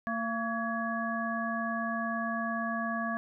harmonic tone with a mistuned harmonic, 227.2 Hz, A#3, 44 cents flat, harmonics 1 / 3 / 5 / 7, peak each -34 / -36 / -36 / -36 dBFS, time 0.07-3.17 s, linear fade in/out 0 ms, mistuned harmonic 7, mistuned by +88 cents, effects none

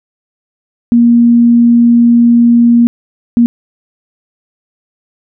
sine tone bursts at uneven times, 236.3 Hz, A#3, 24 cents sharp, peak -3 dBFS, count 2, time 0.92-2.87 / 3.37-3.46 s, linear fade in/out 0 ms, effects none

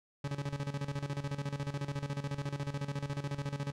40% pulse tone with tremolo, 141.4 Hz, C#3, 35 cents sharp, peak -32 dBFS, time 0.24-3.72 s, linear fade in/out 5 ms, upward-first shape square, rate 14 Hz, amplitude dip 75%, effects low-pass 7000 Hz 12 dB/octave

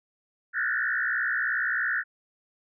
sine tone with frequency modulation, 1636 Hz, G#6, 26 cents flat, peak -24 dBFS, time 0.53-2.04 s, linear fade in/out 50 ms, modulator 61.5 Hz, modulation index 3.6, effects none

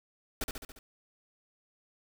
pink noise with echo, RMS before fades -33 dBFS, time 0.41-0.44 s, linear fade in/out 2 ms, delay 70 ms, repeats 5, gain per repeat -4 dB, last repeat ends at 0.79 s, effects none

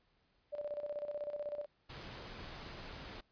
sine tone with tremolo, 587.3 Hz, D5, in tune, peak -36 dBFS, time 0.52-1.66 s, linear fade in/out 20 ms, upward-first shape square, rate 16 Hz, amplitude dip 65%
pink noise, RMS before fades -48 dBFS, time 1.89-3.21 s, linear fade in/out 10 ms
effects pink hiss -75 dBFS RMS until 3.31 s + resampled to 11025 Hz

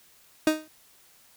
30% pulse tone with exponential decay, 311.1 Hz, D#4, in tune, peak -13 dBFS, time 0.47-0.68 s, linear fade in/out 2 ms, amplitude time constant 45 ms, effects white hiss -58 dBFS RMS until 1.36 s

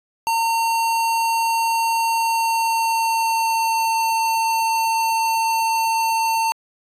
square tone with pitch glide, 912 to 902 Hz, A#5 to A5, -38 to +43 cents, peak -18 dBFS, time 0.27-6.52 s, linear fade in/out 0 ms, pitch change -19 cents, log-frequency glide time 2.09-3.92 s, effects resampled to 32000 Hz

